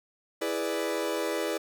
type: chord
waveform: 40% pulse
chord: E dominant seventh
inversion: none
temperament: equal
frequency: 329.6 / 415.3 / 493.9 / 587.3 Hz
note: E4 / G#4 / B4 / D5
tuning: 0 / 0 / 0 / 0 cents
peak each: -33 dBFS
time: 0.41-1.58 s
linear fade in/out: 10 ms
effects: none